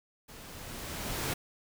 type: noise with level ramp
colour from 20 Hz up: pink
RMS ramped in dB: -50 to -32 dBFS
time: 0.28-1.34 s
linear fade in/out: 10 ms
effects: none